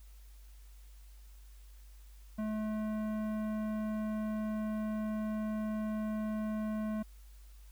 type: tone with tanh clipping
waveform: sine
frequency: 215.4 Hz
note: A3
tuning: 37 cents flat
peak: -35 dBFS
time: 2.38-7.03 s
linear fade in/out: 10 ms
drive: 15 dB
effects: added 50 Hz sine -51 dBFS peak until 7.71 s + white hiss -66 dBFS RMS until 7.71 s